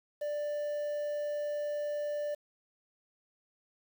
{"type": "tone with quantisation", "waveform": "triangle", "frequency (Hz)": 590, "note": "D5", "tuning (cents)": 8, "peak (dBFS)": -30, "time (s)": [0.21, 2.35], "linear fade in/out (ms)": 10, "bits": 9, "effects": []}